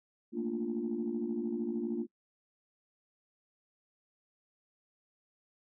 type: chord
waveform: sine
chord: Bb major seventh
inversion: third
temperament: equal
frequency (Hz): 220 / 233.1 / 293.7 / 349.2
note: A3 / Bb3 / D4 / F4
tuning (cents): 0 / 0 / 0 / 0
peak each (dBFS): -39 / -35 / -39 / -36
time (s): 0.32-2.07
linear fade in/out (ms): 50
effects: noise-tail reverb RT60 0.1 s tail -24 dB re dry + tanh soft clip ceiling -24 dBFS